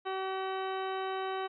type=harmonic tone; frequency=381 Hz; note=G4; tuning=49 cents flat; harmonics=1 / 2 / 3 / 4 / 5 / 6 / 7 / 8 / 10; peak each=-36 / -37 / -40 / -45 / -49 / -52 / -53 / -49 / -51 dBFS; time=0.05-1.48 s; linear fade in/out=20 ms; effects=none